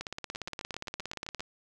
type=two click trains; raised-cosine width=0.2 ms; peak=-19 / -23 dBFS; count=25 / 9; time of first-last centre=0.01-1.405 / 0.35-1.396 s; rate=17.2 / 7.65 Hz; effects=none